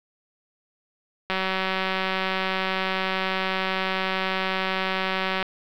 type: click train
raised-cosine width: 0.3 ms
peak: -9 dBFS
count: 781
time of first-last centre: 1.3-5.427 s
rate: 189 Hz
effects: low-pass 4000 Hz 12 dB/octave + 8-bit